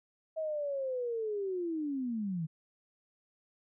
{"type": "linear sweep", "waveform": "sine", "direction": "down", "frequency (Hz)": [644, 152.5], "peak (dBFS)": -32, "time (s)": [0.36, 2.47], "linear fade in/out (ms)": 20, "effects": []}